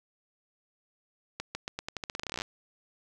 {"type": "accelerating click train", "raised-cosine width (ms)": 0.2, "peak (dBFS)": -17, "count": 21, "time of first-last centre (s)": [1.4, 2.419], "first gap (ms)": 150, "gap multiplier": 0.86, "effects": []}